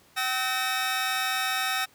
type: tone cluster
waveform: 20% pulse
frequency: 765 / 1286 / 1833 Hz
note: G5 / E6 / A#6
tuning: -42 / -43 / -30 cents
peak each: -25 dBFS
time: 0.16-1.86 s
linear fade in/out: 20 ms
effects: pink hiss -58 dBFS RMS until 1.94 s + high-pass 100 Hz 12 dB/octave